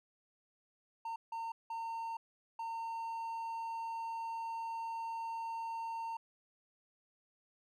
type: tone bursts at uneven times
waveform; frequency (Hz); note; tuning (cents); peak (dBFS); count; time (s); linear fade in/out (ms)
triangle; 912; A#5; -38; -36; 4; 1.05-1.16 / 1.32-1.52 / 1.7-2.17 / 2.59-6.17; 5
effects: none